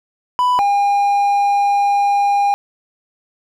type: tone pair in turn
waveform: triangle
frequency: 993 / 807.6 Hz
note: B5 / G#5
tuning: +9 / -49 cents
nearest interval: major third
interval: 358 cents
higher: first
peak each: -10 dBFS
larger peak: neither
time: 0.39-0.59 / 0.59-2.54 s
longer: second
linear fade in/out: 0 ms
effects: none